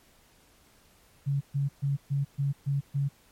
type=tone bursts; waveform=sine; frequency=140 Hz; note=C#3; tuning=18 cents sharp; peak=-24 dBFS; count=7; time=1.26-3.09 s; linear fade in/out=20 ms; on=150 ms; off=130 ms; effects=pink hiss -61 dBFS RMS until 3.31 s + MP3 64 kbps